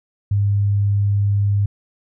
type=tone; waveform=sine; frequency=101.2 Hz; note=G#2; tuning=44 cents flat; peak=-14 dBFS; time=0.31-1.66 s; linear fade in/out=5 ms; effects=none